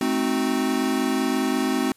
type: chord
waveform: square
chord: A diminished seventh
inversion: none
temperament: equal with one note detuned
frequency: 216 / 261.6 / 311.1 / 370 Hz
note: A3 / C4 / Eb4 / Gb4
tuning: -32 / 0 / 0 / 0 cents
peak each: -29 / -24 / -29 / -29 dBFS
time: 0.01-1.92 s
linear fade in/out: 2 ms
effects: white hiss -59 dBFS RMS until 1.96 s + resampled to 32000 Hz